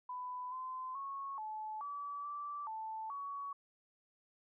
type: tone with pitch steps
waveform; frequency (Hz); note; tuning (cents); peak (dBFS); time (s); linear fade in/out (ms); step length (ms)
sine; 998 / 1029 / 1101 / 864 / 1149 / 1164 / 880 / 1124; B5 / C6 / C#6 / A5 / D6 / D6 / A5 / C#6; +18 / -29 / -12 / -32 / -38 / -16 / 0 / +24; -40; 0.09-3.53; 5; 430
effects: none